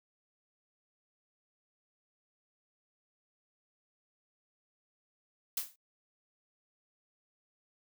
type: noise with exponential decay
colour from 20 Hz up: blue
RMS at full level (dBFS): -30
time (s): 5.57-5.76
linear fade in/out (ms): 5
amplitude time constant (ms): 40
effects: noise-tail reverb RT60 0.1 s tail -25 dB re dry